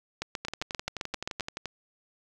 two click trains, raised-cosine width 0.2 ms, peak -17 / -14 dBFS, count 15 / 10, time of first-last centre 0.45-1.657 / 0.22-1.407 s, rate 11.6 / 7.58 Hz, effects none

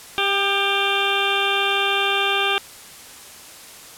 harmonic tone with a mistuned harmonic, 395.9 Hz, G4, 17 cents sharp, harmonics 1 / 2 / 3 / 4 / 6 / 7 / 8 / 9, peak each -26 / -26 / -26 / -26 / -26 / -26 / -26 / -26 dBFS, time 0.18-2.58 s, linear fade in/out 0 ms, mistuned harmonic 3, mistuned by +21 cents, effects white hiss -41 dBFS RMS until 3.97 s + low-pass 12000 Hz 12 dB/octave

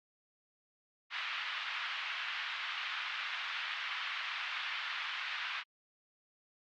white band-pass noise, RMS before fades -39 dBFS, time 1.1-5.64 s, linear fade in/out 50 ms, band 1100 to 3300 Hz, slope 24 dB/octave, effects low-pass 5000 Hz 12 dB/octave + Opus 48 kbps

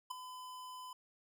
square tone with ADSR envelope, 1010 Hz, B5, 39 cents sharp, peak -36 dBFS, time 0.1-0.93 s, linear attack 12 ms, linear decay 6 ms, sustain -11 dB, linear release 3 ms, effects none

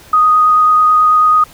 sine tone with vibrato, 1244.5 Hz, D#6, in tune, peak -6 dBFS, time 0.13-1.44 s, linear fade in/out 5 ms, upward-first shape sine, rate 9.2 Hz, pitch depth 8 cents each way, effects pink hiss -40 dBFS RMS until 1.53 s

